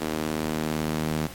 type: tone with high-pass filter sweep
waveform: sawtooth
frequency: 77.78 Hz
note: D#2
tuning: in tune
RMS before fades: -28 dBFS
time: 0-1.28 s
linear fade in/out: 20 ms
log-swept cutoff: 280 to 170 Hz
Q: 1.4
effects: pink hiss -43 dBFS RMS until 1.34 s + AAC 64 kbps